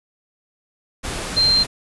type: tone in noise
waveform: sine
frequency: 4159 Hz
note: C8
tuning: 11 cents flat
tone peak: -13 dBFS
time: 1.36-1.64 s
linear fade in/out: 20 ms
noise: pink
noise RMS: -27 dBFS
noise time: 1.03-1.67 s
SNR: +11 dB
effects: resampled to 24000 Hz